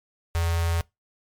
square tone with notch filter, 84.1 Hz, E2, 35 cents sharp, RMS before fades -24 dBFS, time 0.35-0.81 s, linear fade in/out 0 ms, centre 240 Hz, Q 0.57, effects noise-tail reverb RT60 0.2 s tail -23 dB re dry + MP3 96 kbps

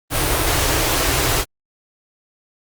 pink band-stop noise, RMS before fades -18 dBFS, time 0.1-1.45 s, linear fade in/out 50 ms, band 150 to 270 Hz, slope 96 dB/octave, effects Opus 32 kbps

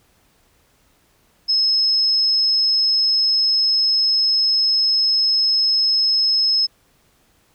sine tone, 5180 Hz, E8, 31 cents flat, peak -14 dBFS, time 1.48-6.67 s, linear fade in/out 20 ms, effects pink hiss -59 dBFS RMS until 7.54 s

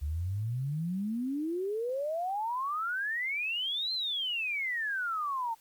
sine exponential two-way sweep, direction up then down, 70.1 to 4186 to 886 Hz, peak -30 dBFS, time 0.01-5.55 s, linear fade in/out 20 ms, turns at 3.93 s, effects white hiss -63 dBFS RMS until 5.6 s + Opus 48 kbps

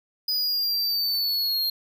square linear sweep, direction down, 4978 to 4210 Hz, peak -23 dBFS, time 0.28-1.7 s, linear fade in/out 5 ms, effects none

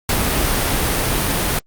pink noise, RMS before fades -18 dBFS, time 0.09-1.59 s, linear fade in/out 2 ms, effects Opus 48 kbps

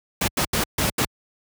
pink noise bursts at uneven times, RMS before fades -21 dBFS, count 5, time 0.21-0.28 / 0.37-0.45 / 0.53-0.64 / 0.78-0.9 / 0.98-1.05 s, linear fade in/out 5 ms, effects high-pass 60 Hz 12 dB/octave

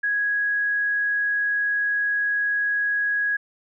sine tone, 1661.2 Hz, G#6, in tune, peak -20 dBFS, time 0.03-3.37 s, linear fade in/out 10 ms, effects none

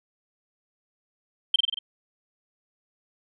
sine tone with echo, 3136 Hz, G7, in tune, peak -13 dBFS, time 1.54-1.56 s, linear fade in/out 5 ms, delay 46 ms, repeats 5, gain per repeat -3 dB, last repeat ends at 1.79 s, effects tanh soft clip ceiling -9 dBFS

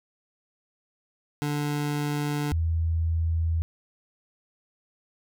25% pulse / sine tone pair in turn, 146.83 / 82.05 Hz, D3 / E2, 0 / -8 cents, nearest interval minor seventh, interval 1008 cents, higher first, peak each -22 dBFS, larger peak neither, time 1.42-2.52 / 2.52-3.62 s, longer neither, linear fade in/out 0 ms, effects none

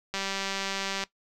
click train, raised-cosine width 0.2 ms, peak -14 dBFS, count 176, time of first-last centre 0.14-1.037 s, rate 195 Hz, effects noise-tail reverb RT60 0.1 s tail -18 dB re dry

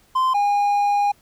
triangle tone pair in turn, 1037 / 815.4 Hz, C6 / G#5, -16 / -32 cents, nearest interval major third, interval 416 cents, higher first, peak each -14 dBFS, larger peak neither, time 0.15-0.34 / 0.34-1.12 s, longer second, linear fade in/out 10 ms, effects pink hiss -57 dBFS RMS until 1.21 s

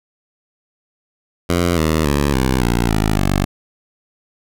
10% pulse tone with pitch steps, 87 / 78.86 / 71.49 / 64.8 / 58.74 / 53.25 / 48.27 Hz, F2 / D#2 / D2 / C2 / A#1 / G#1 / G1, -6 / +24 / -46 / -16 / +14 / +44 / -26 cents, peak -6 dBFS, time 1.49-3.45 s, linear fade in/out 10 ms, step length 280 ms, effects none

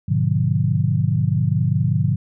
sine chord, G# diminished seventh, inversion none, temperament just, 103.83 / 124.59 / 149.51 / 179.41 Hz, G#2 / B2 / D3 / F3, 0 / +16 / +31 / +47 cents, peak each -21 / -21 / -20 / -24 dBFS, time 0.08-2.16 s, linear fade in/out 10 ms, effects none

